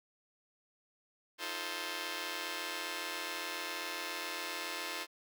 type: chord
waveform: 5% pulse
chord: F dominant seventh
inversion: third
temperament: just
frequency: 314.3 / 349.2 / 436.5 / 523.8 Hz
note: Eb4 / F4 / A4 / C5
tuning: +18 / 0 / -14 / +2 cents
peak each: -33 dBFS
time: 1.38-5.07 s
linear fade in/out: 50 ms
effects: none